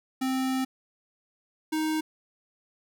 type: tone pair in turn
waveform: square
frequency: 261.6 / 312.6 Hz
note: C4 / D#4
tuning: 0 / +8 cents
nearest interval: minor third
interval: 308 cents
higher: second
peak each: -26 dBFS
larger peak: neither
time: 0.21-0.65 / 1.72-2.01 s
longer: first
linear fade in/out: 10 ms
effects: none